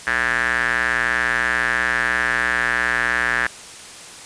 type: tone with band-pass filter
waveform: square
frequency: 60.1 Hz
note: B1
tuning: 46 cents flat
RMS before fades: -20 dBFS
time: 0.07-3.47 s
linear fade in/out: 0 ms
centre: 1700 Hz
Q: 6.8
effects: white hiss -38 dBFS RMS until 4.25 s + resampled to 22050 Hz